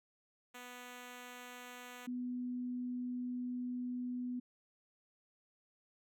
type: tone pair in turn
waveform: 5% pulse / sine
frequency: 246.9 / 247.8 Hz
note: B3 / B3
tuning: 0 / +6 cents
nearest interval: unison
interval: 6 cents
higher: second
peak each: -37 / -37 dBFS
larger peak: neither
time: 0.54-2.07 / 2.07-4.4 s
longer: second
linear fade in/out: 10 ms
effects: none